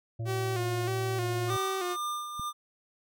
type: harmonic tone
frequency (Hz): 113.9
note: A#2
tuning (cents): -40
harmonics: 1 / 3 / 5 / 6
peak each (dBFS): -31 / -45 / -48 / -51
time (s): 0.19-1.57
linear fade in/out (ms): 10
type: tone with vibrato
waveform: sawtooth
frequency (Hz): 370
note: F#4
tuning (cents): 0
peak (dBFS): -27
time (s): 0.25-1.97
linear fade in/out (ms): 50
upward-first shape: square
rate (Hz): 1.6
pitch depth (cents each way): 57
type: tone with tremolo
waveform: square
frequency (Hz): 1200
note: D6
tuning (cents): +37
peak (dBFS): -31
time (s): 1.47-2.53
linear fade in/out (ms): 50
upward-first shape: sine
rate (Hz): 2.1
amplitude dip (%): 55
type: click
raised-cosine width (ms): 5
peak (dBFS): -29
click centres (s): 2.396
effects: none